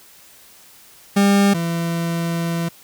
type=tone pair in turn; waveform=40% pulse; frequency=200 / 168.18 Hz; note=G3 / E3; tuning=+35 / +35 cents; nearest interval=minor third; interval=300 cents; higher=first; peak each=-11 / -19 dBFS; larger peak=first; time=1.16-1.54 / 1.54-2.69 s; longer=second; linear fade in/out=10 ms; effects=white hiss -47 dBFS RMS until 2.83 s

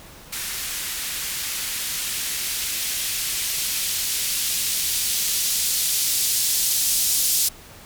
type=noise with band-pass filter sweep; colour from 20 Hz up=violet; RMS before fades=-24 dBFS; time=0.32-7.49 s; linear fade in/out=10 ms; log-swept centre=1500 to 5000 Hz; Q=0.82; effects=pink hiss -44 dBFS RMS until 7.85 s

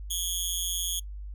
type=tone with amplitude modulation; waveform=15% pulse; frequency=3300 Hz; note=G#7; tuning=12 cents flat; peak=-17 dBFS; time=0.1-1 s; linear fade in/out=10 ms; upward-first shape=sine; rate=177 Hz; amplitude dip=100%; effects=noise-tail reverb RT60 0.1 s tail -22 dB re dry + added 50 Hz sine -36 dBFS peak until 1.34 s

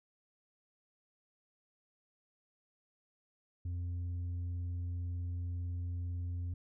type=tone with tanh clipping; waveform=sine; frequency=87.8 Hz; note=F2; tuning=10 cents sharp; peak=-36 dBFS; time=3.65-6.54 s; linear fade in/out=5 ms; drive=3 dB; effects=none

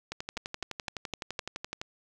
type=two click trains; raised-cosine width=0.2 ms; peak=-18 / -18 dBFS; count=21 / 5; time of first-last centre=0.12-1.815 / 0.37-1.393 s; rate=11.8 / 3.91 Hz; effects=none

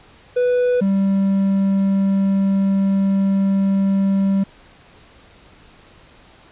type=tone pair in turn; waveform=triangle; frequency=493.9 / 195.27 Hz; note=B4 / G3; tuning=0 / -6 cents; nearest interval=octave + major third; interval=1606 cents; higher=first; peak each=-12 dBFS; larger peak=neither; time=0.36-0.81 / 0.81-4.44 s; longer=second; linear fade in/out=10 ms; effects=pink hiss -48 dBFS RMS until 6.51 s + resampled to 8000 Hz

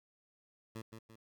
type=tone with echo; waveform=15% pulse; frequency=111.9 Hz; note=A2; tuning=30 cents sharp; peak=-36 dBFS; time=0.75-0.82 s; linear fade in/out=10 ms; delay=170 ms; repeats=2; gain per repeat=-6 dB; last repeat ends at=1.16 s; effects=12-bit

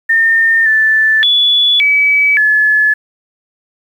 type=tone with pitch steps; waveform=sine; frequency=1816 / 1757 / 3428 / 2287 / 1716 Hz; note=A#6 / A6 / A7 / D7 / A6; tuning=-46 / -3 / -46 / -47 / -44 cents; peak=-7 dBFS; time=0.09-2.94 s; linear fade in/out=10 ms; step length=570 ms; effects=7-bit

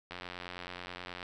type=click train; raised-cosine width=0.3 ms; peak=-25 dBFS; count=101; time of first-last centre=0.11-1.229 s; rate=89.4 Hz; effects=none

